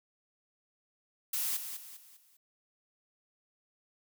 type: noise with echo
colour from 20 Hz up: blue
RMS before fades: -33 dBFS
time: 1.33-1.57 s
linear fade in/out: 5 ms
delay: 200 ms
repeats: 4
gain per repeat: -8 dB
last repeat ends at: 2.37 s
effects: none

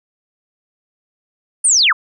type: linear sweep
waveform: sine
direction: down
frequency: 9370 to 954 Hz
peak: -9 dBFS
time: 1.64-1.93 s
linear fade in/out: 10 ms
effects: none

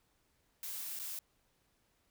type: noise with dropouts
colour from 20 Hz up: blue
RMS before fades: -42 dBFS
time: 0.63-1.19 s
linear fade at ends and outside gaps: 1 ms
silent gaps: 0.991-0.997 s
effects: pink hiss -75 dBFS RMS until 2.1 s

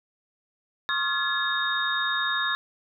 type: tone cluster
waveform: sine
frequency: 1080 / 1232 / 1381 / 1704 / 3710 Hz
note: C#6 / D#6 / F6 / G#6 / A#7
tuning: -45 / -17 / -20 / +44 / -9 cents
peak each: -31 / -35 / -32 / -27 / -29 dBFS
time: 0.89-2.55 s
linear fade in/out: 0 ms
effects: none

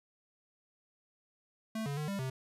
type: tone with pitch steps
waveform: square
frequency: 220.7 / 141.9 / 151.1 / 198.3 / 131.1 Hz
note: A3 / C#3 / D3 / G3 / C3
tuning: +5 / +41 / +50 / +20 / +4 cents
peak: -35 dBFS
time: 1.75-2.3 s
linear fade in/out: 5 ms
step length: 110 ms
effects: resampled to 32000 Hz

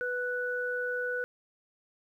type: tone pair together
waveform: sine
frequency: 493.9 / 1481 Hz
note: B4 / F#6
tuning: 0 / +1 cents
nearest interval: octave + perfect fifth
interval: 1901 cents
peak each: -33 / -32 dBFS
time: 0.01-1.24 s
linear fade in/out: 0 ms
effects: 11-bit

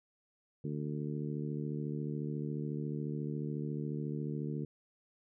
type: harmonic tone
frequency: 74.1 Hz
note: D2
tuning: 16 cents sharp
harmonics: 2 / 3 / 4 / 5 / 6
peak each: -37 / -41 / -43 / -45 / -47 dBFS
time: 0.64-4.65 s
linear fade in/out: 5 ms
effects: none

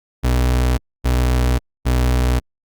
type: tone bursts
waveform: 35% pulse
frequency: 62.1 Hz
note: B1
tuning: 10 cents sharp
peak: -12 dBFS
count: 3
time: 0.23-2.4 s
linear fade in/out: 20 ms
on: 550 ms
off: 260 ms
effects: Opus 48 kbps

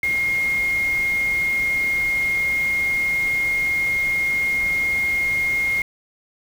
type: tone in noise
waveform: sine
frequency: 2139 Hz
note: C7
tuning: 38 cents sharp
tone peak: -18 dBFS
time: 0.03-5.82 s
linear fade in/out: 2 ms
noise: pink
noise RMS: -36 dBFS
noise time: 0.03-5.82 s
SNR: +15 dB
effects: none

